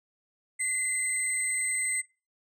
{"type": "tone pair together", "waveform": "sine", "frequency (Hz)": [2053, 8212], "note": ["C7", "C9"], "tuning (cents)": [-33, -33], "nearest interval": "2 octaves", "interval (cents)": 2400, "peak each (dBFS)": [-28, -27], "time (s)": [0.59, 2.02], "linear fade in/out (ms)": 20, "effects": ["noise-tail reverb RT60 0.3 s tail -22 dB re dry", "tanh soft clip ceiling -23 dBFS"]}